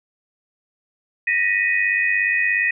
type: tone cluster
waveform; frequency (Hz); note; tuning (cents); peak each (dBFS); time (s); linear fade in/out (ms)
sine; 1850 / 1947 / 2499; A#6 / B6 / D#7; -14 / -25 / +7; -21; 1.27-2.71; 5
effects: none